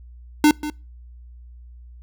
square tone with echo, 300 Hz, D4, 37 cents sharp, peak -11 dBFS, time 0.44-0.51 s, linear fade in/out 2 ms, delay 190 ms, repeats 1, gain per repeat -14 dB, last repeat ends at 0.7 s, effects noise-tail reverb RT60 0.3 s tail -25 dB re dry + added 60 Hz sine -40 dBFS peak until 2.02 s

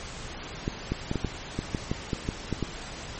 clicks, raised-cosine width 3 ms, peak -14 dBFS, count 12, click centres 0.679 / 0.92 / 1.114 / 1.157 / 1.247 / 1.59 / 1.748 / 1.915 / 2.132 / 2.289 / 2.527 / 2.627 s, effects pink hiss -39 dBFS RMS until 3.19 s + MP3 32 kbps

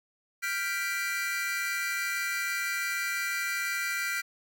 45% pulse chord, G dominant seventh, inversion third, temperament equal, 1396.9 / 1568 / 1975.5 / 2349 Hz, F6 / G6 / B6 / D7, 0 / 0 / 0 / 0 cents, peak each -35 / -36 / -34 / -35 dBFS, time 0.42-4.22 s, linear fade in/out 20 ms, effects none

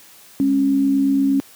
sine tone pair together, 206.1 / 274.8 Hz, G#3 / C#4, -13 / -15 cents, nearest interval perfect fourth, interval 498 cents, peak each -24 / -14 dBFS, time 0.4-1.4 s, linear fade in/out 0 ms, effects white hiss -46 dBFS RMS until 1.55 s + high-pass 100 Hz 12 dB/octave

